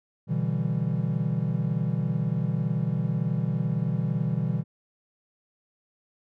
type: chord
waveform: triangle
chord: E minor seventh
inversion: second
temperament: equal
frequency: 123.47 / 146.83 / 164.81 / 196 Hz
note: B2 / D3 / E3 / G3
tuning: 0 / 0 / 0 / 0 cents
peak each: -27 / -28 / -26 / -30 dBFS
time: 0.27-4.64 s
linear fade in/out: 50 ms
effects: none